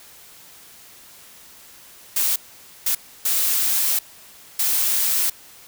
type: noise bursts at uneven times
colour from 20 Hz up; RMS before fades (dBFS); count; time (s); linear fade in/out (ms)
blue; -20; 4; 2.16-2.36 / 2.86-2.95 / 3.25-3.99 / 4.59-5.3; 5
effects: white hiss -46 dBFS RMS until 5.67 s